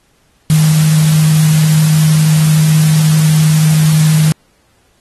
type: tone in noise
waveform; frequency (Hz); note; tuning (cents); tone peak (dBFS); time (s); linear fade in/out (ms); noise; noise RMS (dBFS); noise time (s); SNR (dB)
sine; 155.56; D#3; 0; -6; 0.5-4.32; 0; white; -21; 0.5-4.32; +12
effects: pink hiss -55 dBFS RMS until 5 s + AAC 32 kbps